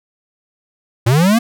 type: linear sweep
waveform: square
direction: up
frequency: 109 to 240 Hz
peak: -10 dBFS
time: 1.06-1.39 s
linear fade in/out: 10 ms
effects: none